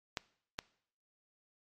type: clicks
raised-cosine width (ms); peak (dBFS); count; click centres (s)
0.2; -17 / -18; 2; 0.172 / 0.589
effects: noise-tail reverb RT60 0.6 s tail -21 dB re dry + MP3 64 kbps